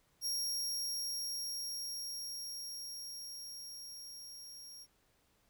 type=tone with level ramp; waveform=sawtooth; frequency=5588 Hz; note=F8; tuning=in tune; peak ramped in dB=-31 to -47 dBFS; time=0.21-4.87 s; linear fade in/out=50 ms; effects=pink hiss -73 dBFS RMS until 5.49 s